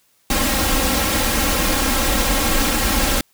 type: noise with comb filter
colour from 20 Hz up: pink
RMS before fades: -18 dBFS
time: 0.3-3.21 s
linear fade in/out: 2 ms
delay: 3.7 ms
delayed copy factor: +0.8
effects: white hiss -60 dBFS RMS until 3.33 s